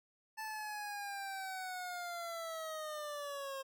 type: linear sweep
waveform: 25% pulse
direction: down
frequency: 880 to 534 Hz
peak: -37 dBFS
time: 0.37-3.63 s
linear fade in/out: 20 ms
effects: none